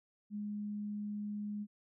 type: tone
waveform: sine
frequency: 207.7 Hz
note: G#3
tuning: in tune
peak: -37 dBFS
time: 0.3-1.67 s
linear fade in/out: 50 ms
effects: none